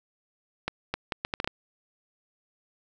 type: accelerating click train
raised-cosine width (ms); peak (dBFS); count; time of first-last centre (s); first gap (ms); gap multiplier
0.3; -12; 8; 0.68-1.475; 260; 0.7
effects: none